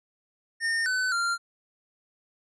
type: tone with pitch steps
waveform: square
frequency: 1825 / 1510 / 1387 Hz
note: A#6 / F#6 / F6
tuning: -37 / +35 / -12 cents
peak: -25 dBFS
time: 0.6-1.38 s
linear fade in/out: 50 ms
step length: 260 ms
effects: resampled to 22050 Hz